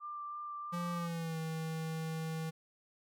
sine tone with vibrato, 1185 Hz, D6, 15 cents sharp, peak -40 dBFS, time 0-1.1 s, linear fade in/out 50 ms, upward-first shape sine, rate 3.1 Hz, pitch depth 11 cents each way
square tone with pitch glide, 174.1 to 160.58 Hz, F3 to E3, -5 to -45 cents, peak -37 dBFS, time 0.72-2.51 s, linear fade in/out 20 ms, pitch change -140 cents, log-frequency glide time 0.92-1.38 s
effects none

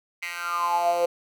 10% pulse tone with high-pass filter sweep, 173.3 Hz, F3, 13 cents flat, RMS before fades -25 dBFS, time 0.22-1.06 s, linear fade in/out 10 ms, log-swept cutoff 2100 to 510 Hz, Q 9.5, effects none

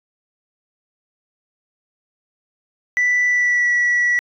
sine tone with pitch glide, 1975.5 to 1943.8 Hz, B6 to B6, 0 to -28 cents, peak -12 dBFS, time 2.97-4.19 s, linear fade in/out 0 ms, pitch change -28 cents, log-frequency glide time 3.27-3.71 s, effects tanh soft clip ceiling -12 dBFS

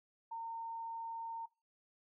sine tone, 914 Hz, A#5, 34 cents flat, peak -40 dBFS, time 0.31-1.46 s, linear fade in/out 10 ms, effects noise-tail reverb RT60 0.3 s tail -22 dB re dry

